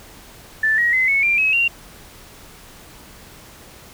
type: tone with pitch steps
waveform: sine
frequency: 1760 / 1897.2 / 2045 / 2205 / 2377 / 2562 / 2762 Hz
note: A6 / A#6 / C7 / C#7 / D7 / E7 / F7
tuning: 0 / +30 / -40 / -10 / +20 / -50 / -20 cents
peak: -14 dBFS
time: 0.63-1.68 s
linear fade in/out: 5 ms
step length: 150 ms
effects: pink hiss -43 dBFS RMS until 3.93 s